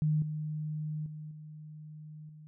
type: tone with level steps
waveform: sine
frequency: 153.2 Hz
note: D#3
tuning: 27 cents flat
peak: -25 / -33 / -40 / -44 / -48 dBFS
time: 0.02-2.47 s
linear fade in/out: 0 ms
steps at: 0.22 / 1.06 / 1.31 / 2.29 s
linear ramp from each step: 2 ms
effects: none